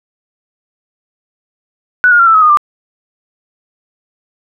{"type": "tone with pitch steps", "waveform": "sine", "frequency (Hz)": [1480, 1426.3, 1374.5, 1324.6, 1276.6, 1230.2, 1185.6], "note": ["F#6", "F6", "F6", "E6", "D#6", "D#6", "D6"], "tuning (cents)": [0, 36, -28, 8, 44, -20, 16], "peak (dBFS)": -4, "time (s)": [2.04, 2.572], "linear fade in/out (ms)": 0, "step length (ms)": 76, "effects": []}